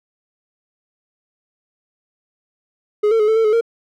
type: tone with pitch steps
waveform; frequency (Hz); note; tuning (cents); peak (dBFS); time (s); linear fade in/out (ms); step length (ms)
triangle; 419.2 / 450.8 / 423.5 / 441 / 449.3 / 426.7 / 461.5; G#4 / A4 / G#4 / A4 / A4 / G#4 / A#4; +16 / +42 / +34 / +4 / +36 / +47 / -17; -10; 3.03-3.611; 10; 83
effects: none